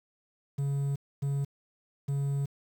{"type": "tone bursts at uneven times", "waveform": "triangle", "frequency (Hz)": 140, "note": "C#3", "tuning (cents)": 18, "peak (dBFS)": -25, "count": 3, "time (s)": [[0.58, 0.96], [1.22, 1.45], [2.08, 2.46]], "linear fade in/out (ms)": 10, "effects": ["9-bit"]}